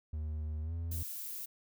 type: tone with pitch glide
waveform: triangle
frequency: 77 to 83.49 Hz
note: D#2 to E2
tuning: -17 to +23 cents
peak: -33 dBFS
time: 0.13-1.03 s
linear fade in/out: 5 ms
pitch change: +140 cents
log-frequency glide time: 0.62-0.73 s
type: noise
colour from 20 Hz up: violet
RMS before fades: -42 dBFS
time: 0.91-1.46 s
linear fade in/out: 10 ms
effects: none